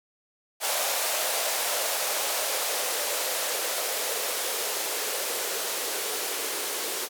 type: noise with band-pass filter sweep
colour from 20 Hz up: violet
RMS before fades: -29 dBFS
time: 0.6-7.09 s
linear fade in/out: 50 ms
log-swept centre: 630 to 400 Hz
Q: 3.2
effects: none